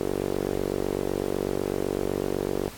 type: tone with band-pass filter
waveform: sawtooth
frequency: 47.97 Hz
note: G1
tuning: 37 cents flat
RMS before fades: -28 dBFS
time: 0-2.68 s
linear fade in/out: 0 ms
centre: 410 Hz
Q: 3.2
effects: pink hiss -43 dBFS RMS until 2.77 s + AAC 64 kbps